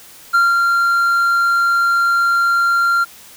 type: tone with ADSR envelope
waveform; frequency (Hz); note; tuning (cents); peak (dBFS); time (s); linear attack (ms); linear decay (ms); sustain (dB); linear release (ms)
triangle; 1384; F6; -16; -7; 0.33-3.05; 19; 190; -3; 21
effects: white hiss -41 dBFS RMS until 3.36 s